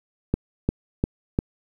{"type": "click train", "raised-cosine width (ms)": 3, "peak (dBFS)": -7, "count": 4, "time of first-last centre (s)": [0.34, 1.389], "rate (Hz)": 2.86, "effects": ["8-bit"]}